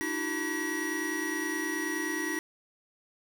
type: tone cluster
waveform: square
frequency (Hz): 300.1 / 329.7 / 379.4 / 1919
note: D4 / E4 / F#4 / A#6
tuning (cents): +38 / 0 / +43 / +50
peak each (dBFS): -37 / -37 / -40 / -34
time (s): 0.01-2.39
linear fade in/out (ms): 0
effects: none